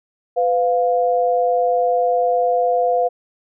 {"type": "tone pair together", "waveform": "sine", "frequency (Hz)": [502.3, 702], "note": ["B4", "F5"], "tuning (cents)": [29, 9], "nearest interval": "tritone", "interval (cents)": 580, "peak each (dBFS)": -17, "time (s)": [0.36, 3.09], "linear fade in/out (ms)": 20, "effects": []}